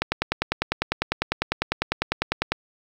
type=click train; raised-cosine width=0.3 ms; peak=-5 dBFS; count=26; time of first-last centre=0.02-2.52 s; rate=10 Hz; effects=7-bit